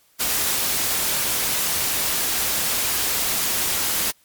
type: noise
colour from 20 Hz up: white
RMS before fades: -22 dBFS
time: 0.19-4.12 s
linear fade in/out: 20 ms
effects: white hiss -59 dBFS RMS until 4.24 s + MP3 96 kbps